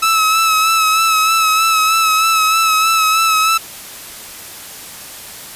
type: tone with vibrato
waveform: sawtooth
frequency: 1300 Hz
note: E6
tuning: 24 cents flat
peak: -7 dBFS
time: 0.02-3.58 s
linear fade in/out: 10 ms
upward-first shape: sine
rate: 3.2 Hz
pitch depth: 31 cents each way
effects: white hiss -32 dBFS RMS until 5.55 s + resampled to 32000 Hz